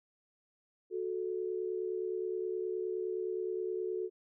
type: tone pair together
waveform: sine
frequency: 367.8 / 437.4 Hz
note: F#4 / A4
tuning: -10 / -10 cents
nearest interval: minor third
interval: 300 cents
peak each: -35 / -37 dBFS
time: 0.9-4.1 s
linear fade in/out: 50 ms
effects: none